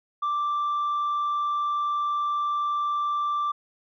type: tone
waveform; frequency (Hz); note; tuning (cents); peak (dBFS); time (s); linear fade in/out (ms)
sine; 1174.7; D6; 0; -21; 0.22-3.52; 10
effects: tanh soft clip ceiling -22 dBFS